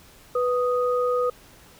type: tone pair together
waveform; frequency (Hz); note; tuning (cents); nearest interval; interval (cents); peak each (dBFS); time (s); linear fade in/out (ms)
sine; 493.9 / 1244.6; B4 / D#6; 0 / 0; octave + major third; 1600; -21 / -26; 0.35-1.3; 5
effects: pink hiss -51 dBFS RMS until 1.79 s